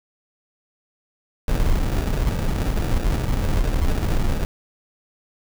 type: noise with sample-and-hold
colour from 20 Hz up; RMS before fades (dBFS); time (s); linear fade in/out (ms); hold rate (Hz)
brown; -20; 1.48-4.45; 2; 1050
effects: none